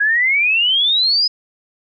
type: exponential sweep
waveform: sine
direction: up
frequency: 1635 to 5080 Hz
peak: -12 dBFS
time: 0-1.28 s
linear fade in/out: 10 ms
effects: none